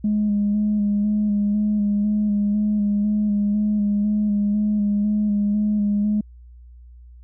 sine tone with vibrato, 207.7 Hz, G#3, in tune, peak -16 dBFS, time 0.04-6.21 s, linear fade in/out 5 ms, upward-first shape square, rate 2 Hz, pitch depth 21 cents each way, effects tanh soft clip ceiling -13 dBFS + added 60 Hz sine -41 dBFS peak until 7.23 s

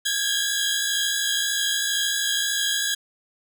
25% pulse tone cluster, 1614 / 1676 / 3231 / 3405 / 3928 Hz, G#6 / G#6 / G#7 / G#7 / B7, -50 / +15 / -48 / +42 / -10 cents, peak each -25 dBFS, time 0.05-2.95 s, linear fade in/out 10 ms, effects none

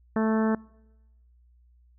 harmonic tone, 220 Hz, A3, in tune, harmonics 1 / 2 / 3 / 4 / 5 / 6 / 7 / 8, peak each -23 / -29 / -33 / -35 / -37 / -39 / -40 / -41 dBFS, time 0.16-0.55 s, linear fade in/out 2 ms, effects noise-tail reverb RT60 1.0 s tail -26 dB re dry + added 60 Hz sine -56 dBFS peak until 1.98 s

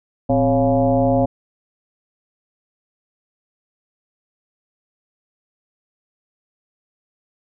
sine tone with frequency modulation, 406.2 Hz, G#4, 38 cents flat, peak -13 dBFS, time 0.29-1.26 s, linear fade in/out 10 ms, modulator 146 Hz, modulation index 2.2, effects none

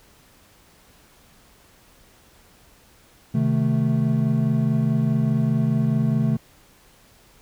triangle chord, A diminished, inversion first, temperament equal, 130.81 / 155.56 / 220 Hz, C3 / Eb3 / A3, 0 / 0 / 0 cents, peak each -20 / -21 / -20 dBFS, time 3.34-6.37 s, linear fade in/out 10 ms, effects pink hiss -54 dBFS RMS until 7.41 s

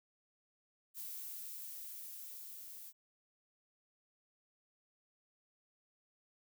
violet noise with level ramp, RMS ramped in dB -45 to -51 dBFS, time 0.94-2.93 s, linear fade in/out 50 ms, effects none

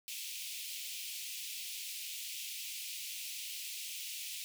pink high-pass noise, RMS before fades -43 dBFS, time 0.08-4.44 s, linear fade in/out 0 ms, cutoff 2400 Hz, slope 48 dB/octave, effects none

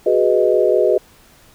sine chord, G# minor seventh, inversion third, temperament equal, 370 / 415.3 / 493.9 / 622.3 Hz, F#4 / G#4 / B4 / D#5, 0 / 0 / 0 / 0 cents, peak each -17 dBFS, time 0.06-0.98 s, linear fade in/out 5 ms, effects pink hiss -49 dBFS RMS until 1.54 s

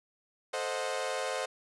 sawtooth chord, A diminished seventh, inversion none, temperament equal with one note detuned, 440 / 523.3 / 622.3 / 730.2 Hz, A4 / C5 / Eb5 / Gb5, 0 / 0 / 0 / -23 cents, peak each -36 / -31 / -34 / -35 dBFS, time 0.53-1.46 s, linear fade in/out 10 ms, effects resampled to 24000 Hz

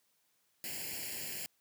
white noise with comb filter, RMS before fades -41 dBFS, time 0.64-1.46 s, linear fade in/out 0 ms, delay 0.41 ms, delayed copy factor +0.9, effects white hiss -75 dBFS RMS until 1.6 s + high-pass 80 Hz 12 dB/octave

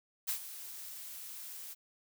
blue noise with ADSR envelope, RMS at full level -33 dBFS, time 0.27-1.75 s, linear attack 22 ms, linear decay 96 ms, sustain -13 dB, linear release 27 ms, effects none

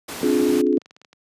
pink noise, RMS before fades -31 dBFS, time 0.08-0.62 s, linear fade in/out 10 ms
sine chord, D half-diminished seventh, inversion third, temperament just, 264.3 / 293.7 / 352.4 / 422.9 Hz, C4 / D4 / F4 / Ab4, +18 / 0 / +16 / +31 cents, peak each -21 dBFS, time 0.23-0.78 s, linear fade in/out 2 ms
clicks, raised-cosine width 0.2 ms, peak -30 dBFS, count 12, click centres 0.551 / 0.591 / 0.668 / 0.728 / 0.772 / 0.817 / 0.859 / 0.909 / 0.965 / 1.016 / 1.048 / 1.13 s
effects high-pass 150 Hz 12 dB/octave + resampled to 32000 Hz

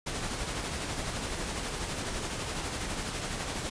pink noise with tremolo, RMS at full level -33 dBFS, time 0.06-3.7 s, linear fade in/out 10 ms, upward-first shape sine, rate 12 Hz, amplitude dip 35%, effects resampled to 22050 Hz

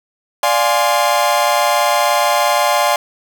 40% pulse chord, D half-diminished seventh, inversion none, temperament equal with one note detuned, 587.3 / 704.5 / 830.6 / 1046.5 Hz, D5 / F5 / Ab5 / C6, 0 / +15 / 0 / 0 cents, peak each -17 dBFS, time 0.43-2.96 s, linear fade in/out 2 ms, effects none

